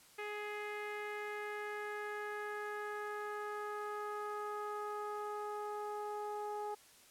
sawtooth tone with low-pass filter sweep, 417.8 Hz, G#4, 10 cents sharp, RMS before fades -42 dBFS, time 0.18-6.75 s, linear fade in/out 10 ms, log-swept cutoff 2300 to 950 Hz, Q 3.2, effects white hiss -62 dBFS RMS until 7.1 s + low-pass 12000 Hz 12 dB/octave

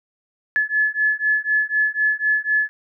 sine beating tone pair, 1715 / 1719 Hz, A6 / A6, -45 / -41 cents, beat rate 4 Hz, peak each -20 dBFS, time 0.56-2.69 s, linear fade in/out 0 ms, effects none

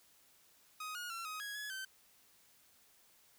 sawtooth tone with pitch steps, 1254 / 1439 / 1356 / 1258 / 1659 / 1692 / 1544 Hz, D#6 / F#6 / E6 / D#6 / G#6 / G#6 / G6, +13 / -49 / +49 / +19 / -2 / +32 / -27 cents, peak -38 dBFS, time 0.8-1.85 s, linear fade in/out 5 ms, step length 150 ms, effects white hiss -67 dBFS RMS until 3.38 s

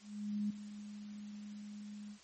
sine tone with ADSR envelope, 207.7 Hz, G#3, in tune, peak -32 dBFS, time 0-2.19 s, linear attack 500 ms, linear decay 7 ms, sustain -13 dB, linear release 85 ms, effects white hiss -61 dBFS RMS until 2.23 s + MP3 32 kbps

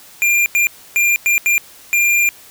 square tone bursts at uneven times, 2396 Hz, D7, 34 cents sharp, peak -12 dBFS, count 6, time 0.22-0.46 / 0.55-0.67 / 0.96-1.16 / 1.26-1.38 / 1.46-1.58 / 1.93-2.29 s, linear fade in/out 0 ms, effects white hiss -42 dBFS RMS until 2.5 s

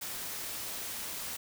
white noise, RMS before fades -39 dBFS, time 0.01-1.37 s, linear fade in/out 10 ms, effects none

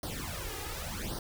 pink noise with flanger, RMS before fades -38 dBFS, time 0.03-1.19 s, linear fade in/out 2 ms, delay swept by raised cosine 0.2 to 2.5 ms, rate 0.89 Hz, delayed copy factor +0.85, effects none

